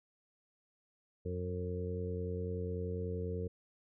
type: harmonic tone with a mistuned harmonic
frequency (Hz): 90.2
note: F#2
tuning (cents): -44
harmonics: 1 / 2 / 3 / 4 / 5 / 6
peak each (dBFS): -38 / -43 / -50 / -48 / -40 / -52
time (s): 1.25-3.48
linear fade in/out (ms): 10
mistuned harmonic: 6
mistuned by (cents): -21
effects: none